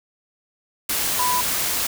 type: tone in noise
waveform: sine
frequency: 993 Hz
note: B5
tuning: 9 cents sharp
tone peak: -20 dBFS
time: 1.19-1.41 s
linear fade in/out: 5 ms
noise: white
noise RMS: -23 dBFS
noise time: 0.89-1.87 s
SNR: 0 dB
effects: none